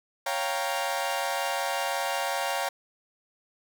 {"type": "chord", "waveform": "sawtooth", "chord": "G half-diminished seventh", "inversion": "second", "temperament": "equal", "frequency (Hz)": [554.4, 698.5, 784, 932.3], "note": ["Db5", "F5", "G5", "Bb5"], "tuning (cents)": [0, 0, 0, 0], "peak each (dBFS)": -29, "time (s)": [0.26, 2.69], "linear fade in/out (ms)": 5, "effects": []}